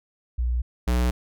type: tone pair in turn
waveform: sine / square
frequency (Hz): 60.5 / 60.99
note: B1 / B1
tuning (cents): -35 / -21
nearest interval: unison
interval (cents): 14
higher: second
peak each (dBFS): -21 / -20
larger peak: second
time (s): 0.38-0.62 / 0.87-1.11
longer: neither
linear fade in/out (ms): 10
effects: none